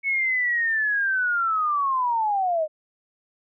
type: linear sweep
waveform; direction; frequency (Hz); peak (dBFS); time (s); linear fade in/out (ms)
sine; down; 2217 to 602; -20; 0.03-2.68; 50
effects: none